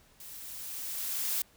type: noise with level ramp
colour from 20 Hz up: blue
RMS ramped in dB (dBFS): -47 to -30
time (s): 0.2-1.42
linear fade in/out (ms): 2
effects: pink hiss -62 dBFS RMS until 1.56 s